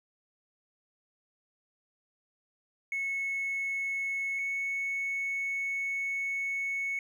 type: tone pair in turn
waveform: triangle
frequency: 2197 / 2210 Hz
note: C#7 / C#7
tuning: -16 / -6 cents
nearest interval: unison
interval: 10 cents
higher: second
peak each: -27 dBFS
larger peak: neither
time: 2.92-4.39 / 4.39-6.99 s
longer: second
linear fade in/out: 2 ms
effects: tanh soft clip ceiling -26 dBFS